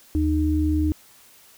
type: tone pair together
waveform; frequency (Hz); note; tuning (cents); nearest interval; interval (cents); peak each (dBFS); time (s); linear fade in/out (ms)
sine; 77.78 / 306.8; D#2 / D#4; 0 / -24; 2 octaves; 2376; -21; 0.15-0.92; 0
effects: white hiss -52 dBFS RMS until 1.57 s